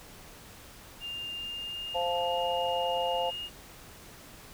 sine tone with pitch glide, 2803 to 2845 Hz, F7 to F7, +6 to +31 cents, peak -35 dBFS, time 1-3.5 s, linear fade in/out 50 ms, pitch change +25 cents, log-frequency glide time 1.38-2.33 s
harmonic tone, 174.3 Hz, F3, 3 cents flat, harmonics 3 / 4 / 5, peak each -31 / -32 / -33 dBFS, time 1.94-3.31 s, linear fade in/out 20 ms
effects pink hiss -50 dBFS RMS until 4.53 s

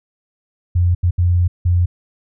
sine tone bursts at uneven times, 88.2 Hz, F2, 18 cents sharp, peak -11 dBFS, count 4, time 0.75-0.95 / 1.03-1.11 / 1.18-1.48 / 1.65-1.86 s, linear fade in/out 10 ms, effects none

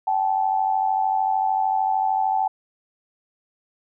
sine tone pair together, 769 / 862.3 Hz, G5 / A5, -33 / -35 cents, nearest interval major second, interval 198 cents, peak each -21 / -22 dBFS, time 0.07-2.48 s, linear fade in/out 5 ms, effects none

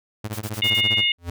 sawtooth tone with tremolo, 106.9 Hz, A2, 49 cents flat, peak -21 dBFS, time 0.24-1.04 s, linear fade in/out 5 ms, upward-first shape sine, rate 15 Hz, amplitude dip 95%
white noise bursts, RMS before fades -36 dBFS, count 5, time 0.33-0.804 s, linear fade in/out 0 ms, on 58 ms, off 46 ms
harmonic tone, 716 Hz, F5, 43 cents sharp, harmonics 3 / 4 / 5, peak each -23 / -19 / -26 dBFS, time 0.62-1.12 s, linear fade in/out 2 ms
square tone with exponential growth, 86.1 Hz, F2, 24 cents flat, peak -25 dBFS, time 1.18-1.3 s, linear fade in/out 5 ms, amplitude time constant 25 ms
effects none

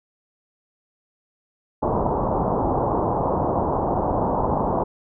white low-pass noise, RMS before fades -22 dBFS, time 1.82-4.84 s, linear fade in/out 10 ms, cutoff 1000 Hz, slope 48 dB/octave, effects none

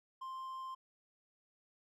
triangle tone, 1049 Hz, C6, 4 cents sharp, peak -40 dBFS, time 0.21-0.75 s, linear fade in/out 10 ms, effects none

